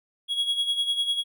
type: tone with tremolo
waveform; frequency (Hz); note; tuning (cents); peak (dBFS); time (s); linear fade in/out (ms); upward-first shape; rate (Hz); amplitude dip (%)
triangle; 3322; G#7; 0; -19; 0.28-1.24; 50; sine; 10; 65
effects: none